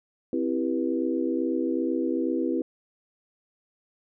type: chord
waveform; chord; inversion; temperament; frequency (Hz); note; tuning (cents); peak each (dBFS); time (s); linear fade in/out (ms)
sine; C major seventh; none; equal with one note detuned; 261.6 / 329.6 / 392 / 486; C4 / E4 / G4 / B4; 0 / 0 / 0 / -28; -28 / -27 / -32 / -32; 0.33-2.62; 2
effects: none